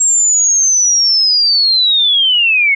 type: linear sweep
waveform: sine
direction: down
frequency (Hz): 7560 to 2153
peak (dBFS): -8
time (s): 0-2.75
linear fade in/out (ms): 10
effects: none